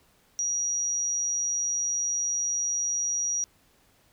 sine tone, 5760 Hz, F#8, 47 cents flat, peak -25 dBFS, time 0.39-3.44 s, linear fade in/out 0 ms, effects pink hiss -63 dBFS RMS until 4.12 s

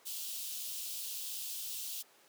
white high-pass noise, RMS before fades -41 dBFS, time 0.05-2.03 s, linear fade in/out 20 ms, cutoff 2800 Hz, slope 48 dB/octave, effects pink hiss -63 dBFS RMS until 2.28 s + high-pass 400 Hz 12 dB/octave

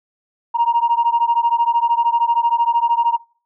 sine beating tone pair, 932.3 / 945.3 Hz, A#5 / A#5, 0 / +24 cents, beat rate 13 Hz, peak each -15 / -15 dBFS, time 0.54-3.17 s, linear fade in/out 20 ms, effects noise-tail reverb RT60 0.4 s tail -23 dB re dry + tanh soft clip ceiling -8 dBFS

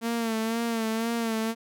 sawtooth tone with vibrato, 227.2 Hz, A#3, 44 cents flat, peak -22 dBFS, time 0.01-1.55 s, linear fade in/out 50 ms, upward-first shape sine, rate 2 Hz, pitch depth 48 cents each way, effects none

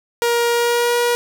sawtooth tone with pitch glide, 472.6 to 479.8 Hz, A#4 to A#4, +24 to +50 cents, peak -11 dBFS, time 0.22-1.15 s, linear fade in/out 0 ms, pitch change +26 cents, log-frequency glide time 0.5-0.96 s, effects none

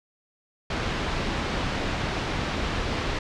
pink low-pass noise, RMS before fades -28 dBFS, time 0.7-3.19 s, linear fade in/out 5 ms, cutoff 4000 Hz, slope 12 dB/octave, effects low-pass 7000 Hz 12 dB/octave

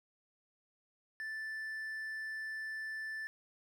triangle tone, 1760 Hz, A6, in tune, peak -37 dBFS, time 1.2-3.27 s, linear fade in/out 0 ms, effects none

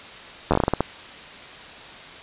slowing click train, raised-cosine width 1 ms, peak -4 dBFS, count 10, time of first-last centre 0.51-0.806 s, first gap 11 ms, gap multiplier 1.26, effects white hiss -40 dBFS RMS until 2.22 s + resampled to 8000 Hz

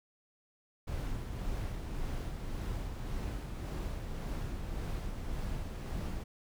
brown noise with tremolo, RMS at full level -36 dBFS, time 0.87-6.24 s, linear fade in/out 10 ms, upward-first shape sine, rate 1.8 Hz, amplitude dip 35%, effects none

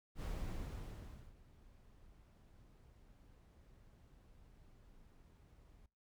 brown noise with ADSR envelope, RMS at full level -41 dBFS, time 0.15-5.86 s, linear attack 71 ms, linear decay 1100 ms, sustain -22 dB, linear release 3 ms, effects noise-tail reverb RT60 0.3 s tail -23 dB re dry

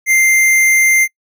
square tone, 2093 Hz, C7, in tune, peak -9 dBFS, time 0.06-1.08 s, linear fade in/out 50 ms, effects noise-tail reverb RT60 0.1 s tail -25 dB re dry

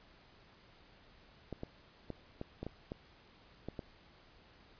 clicks, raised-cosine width 2 ms, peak -27 dBFS, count 9, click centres 1.527 / 1.634 / 2.103 / 2.414 / 2.63 / 2.666 / 2.919 / 3.686 / 3.792 s, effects pink hiss -62 dBFS RMS until 4.79 s + resampled to 11025 Hz

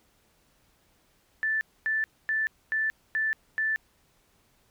sine tone bursts, 1760 Hz, A6, in tune, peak -24 dBFS, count 6, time 1.43-3.76 s, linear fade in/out 0 ms, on 180 ms, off 250 ms, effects pink hiss -66 dBFS RMS until 4.7 s

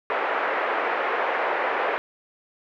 pink band-pass noise, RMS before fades -25 dBFS, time 0.1-1.98 s, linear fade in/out 0 ms, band 450 to 2100 Hz, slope 24 dB/octave, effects none

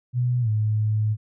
sine tone with pitch glide, 123.47 to 107.49 Hz, B2 to A2, 0 to -40 cents, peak -19 dBFS, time 0.13-1.17 s, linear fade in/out 50 ms, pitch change -240 cents, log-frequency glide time 0.41-0.49 s, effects none

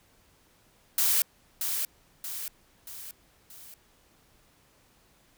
blue noise with echo, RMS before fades -24 dBFS, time 0.98-1.22 s, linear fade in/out 2 ms, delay 630 ms, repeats 4, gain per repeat -6 dB, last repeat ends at 3.74 s, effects pink hiss -63 dBFS RMS until 5.37 s

